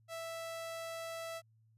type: tone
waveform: sawtooth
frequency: 659.3 Hz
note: E5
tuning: in tune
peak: -37 dBFS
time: 0.08-1.42 s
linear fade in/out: 50 ms
effects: added 111 Hz sine -65 dBFS peak until 1.77 s + resampled to 32000 Hz

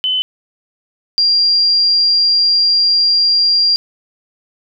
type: tone pair in turn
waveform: sine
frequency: 3029 / 4771 Hz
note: F#7 / D8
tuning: +40 / +26 cents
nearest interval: minor sixth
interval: 786 cents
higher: second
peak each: -13 / -9 dBFS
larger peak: second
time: 0.04-0.22 / 1.18-3.76 s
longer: second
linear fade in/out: 0 ms
effects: none

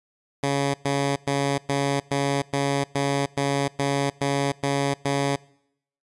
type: tone bursts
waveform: 10% pulse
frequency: 140 Hz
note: C#3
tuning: 18 cents sharp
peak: -13 dBFS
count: 12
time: 0.43-5.36 s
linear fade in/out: 5 ms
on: 310 ms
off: 110 ms
effects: noise-tail reverb RT60 0.7 s tail -22 dB re dry + resampled to 24000 Hz

